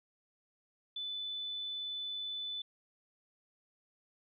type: tone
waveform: sine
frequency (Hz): 3499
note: A7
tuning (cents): -10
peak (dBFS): -37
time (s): 0.96-2.62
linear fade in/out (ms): 5
effects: none